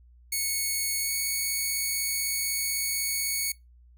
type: tone with pitch glide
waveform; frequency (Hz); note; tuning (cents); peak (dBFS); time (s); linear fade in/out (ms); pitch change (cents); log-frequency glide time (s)
5% pulse; 2208 to 2222; C#7 to C#7; -7 to +4; -17; 0.32-3.52; 5; +11; 1.01-1.1
effects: noise-tail reverb RT60 0.2 s tail -23 dB re dry + added 60 Hz sine -52 dBFS peak until 3.97 s